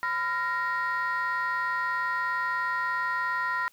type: tone cluster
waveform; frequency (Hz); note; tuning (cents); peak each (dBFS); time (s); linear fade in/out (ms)
sine; 1006 / 1387 / 1869; B5 / F6 / A#6; +32 / -12 / +4; -29; 0.03-3.68; 0
effects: tanh soft clip ceiling -21 dBFS + white hiss -62 dBFS RMS until 3.72 s